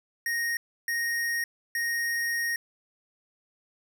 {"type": "tone bursts at uneven times", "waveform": "square", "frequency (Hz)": 1864.7, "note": "A#6", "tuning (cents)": 0, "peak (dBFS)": -27, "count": 3, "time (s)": [[0.26, 0.57], [0.88, 1.44], [1.75, 2.56]], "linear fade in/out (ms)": 2, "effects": []}